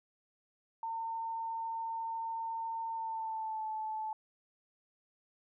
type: tone with pitch glide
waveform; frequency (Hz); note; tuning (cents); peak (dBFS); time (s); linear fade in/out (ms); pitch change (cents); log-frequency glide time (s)
sine; 907 to 870.6; A#5 to A5; -48 to -19; -35; 0.83-4.13; 2; -71; 2.9-3.66
effects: none